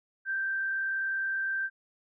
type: tone with frequency modulation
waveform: sine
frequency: 1568 Hz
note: G6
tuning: in tune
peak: -28 dBFS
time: 0.25-1.7 s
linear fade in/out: 50 ms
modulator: 39 Hz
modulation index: 0.47
effects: none